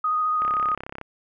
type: tone with vibrato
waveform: sine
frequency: 1244.5 Hz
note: D#6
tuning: in tune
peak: -20 dBFS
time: 0.04-0.75 s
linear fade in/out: 5 ms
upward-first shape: square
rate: 14 Hz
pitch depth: 12 cents each way
type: click train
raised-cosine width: 0.5 ms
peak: -19 dBFS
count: 21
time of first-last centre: 0.42-1.013 s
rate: 33.7 Hz
effects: none